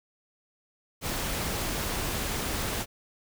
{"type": "tone in noise", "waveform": "sine", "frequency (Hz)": 195.8, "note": "G3", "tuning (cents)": -2, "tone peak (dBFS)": -39, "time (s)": [1.34, 1.55], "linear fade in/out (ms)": 50, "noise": "pink", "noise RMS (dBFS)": -31, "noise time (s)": [1.01, 2.86], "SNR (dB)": -11, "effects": []}